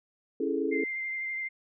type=chord; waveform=sine; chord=A major seventh; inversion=first; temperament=just; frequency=275 / 330 / 412.5 / 440 Hz; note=C#4 / E4 / G#4 / A4; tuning=-14 / +2 / -12 / 0 cents; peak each=-32 dBFS; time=0.4-0.84 s; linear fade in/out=5 ms
type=tone with vibrato; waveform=sine; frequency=2093 Hz; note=C7; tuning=in tune; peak=-31 dBFS; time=0.71-1.49 s; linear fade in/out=20 ms; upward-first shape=triangle; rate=12 Hz; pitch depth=19 cents each way
effects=none